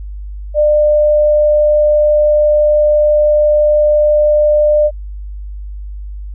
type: tone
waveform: sine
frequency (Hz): 599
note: D5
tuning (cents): +34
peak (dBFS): -7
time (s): 0.54-4.91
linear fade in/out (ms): 50
effects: added 50 Hz sine -23 dBFS peak until 6.34 s